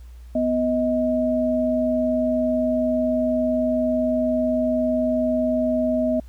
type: tone pair together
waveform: sine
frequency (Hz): 247.9 / 630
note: B3 / D#5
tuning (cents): +7 / +21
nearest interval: octave + major third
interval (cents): 1614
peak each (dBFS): -21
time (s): 0.35-6.2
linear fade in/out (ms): 5
effects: added 60 Hz sine -38 dBFS peak until 6.28 s + pink hiss -59 dBFS RMS until 6.28 s